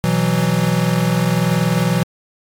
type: chord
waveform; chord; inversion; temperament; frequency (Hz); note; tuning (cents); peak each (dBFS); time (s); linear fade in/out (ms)
square; B suspended fourth; none; equal; 123.47 / 164.81 / 185; B2 / E3 / F#3; 0 / 0 / 0; -21 / -18 / -20; 0.04-2.03; 0
effects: AAC 64 kbps